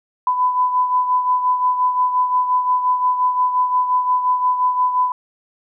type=beating tone pair; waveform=sine; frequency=1000 / 1005.7 Hz; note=B5 / B5; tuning=+21 / +31 cents; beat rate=5.7 Hz; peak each=-15 / -23 dBFS; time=0.27-5.12 s; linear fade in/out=2 ms; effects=none